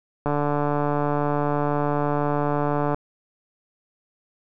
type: click train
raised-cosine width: 1 ms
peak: -10 dBFS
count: 393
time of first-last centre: 0.26-2.945 s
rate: 146 Hz
effects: none